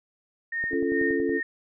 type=tone with tremolo; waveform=sine; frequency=1840 Hz; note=A#6; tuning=23 cents flat; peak=-25 dBFS; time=0.52-1.43 s; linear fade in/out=5 ms; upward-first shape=sine; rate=2.4 Hz; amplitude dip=85%
type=click train; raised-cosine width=2 ms; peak=-26 dBFS; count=8; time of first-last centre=0.64-1.294 s; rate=10.7 Hz
type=chord; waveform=sine; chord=Db augmented; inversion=none; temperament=equal with one note detuned; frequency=277.2 / 344.8 / 440 Hz; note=Db4 / F4 / A4; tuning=0 / -22 / 0 cents; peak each=-27 dBFS; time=0.7-1.41 s; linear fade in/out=50 ms
effects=none